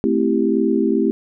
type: chord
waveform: sine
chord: A minor seventh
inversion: none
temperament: equal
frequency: 220 / 261.6 / 329.6 / 392 Hz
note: A3 / C4 / E4 / G4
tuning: 0 / 0 / 0 / 0 cents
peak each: -20 dBFS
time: 0.04-1.11 s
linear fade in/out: 0 ms
effects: none